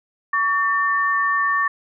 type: tone pair together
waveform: sine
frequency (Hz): 1132.7 / 1798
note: C#6 / A6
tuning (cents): +37 / +37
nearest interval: minor sixth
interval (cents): 800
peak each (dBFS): -19 / -20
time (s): 0.33-1.68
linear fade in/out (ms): 5
effects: none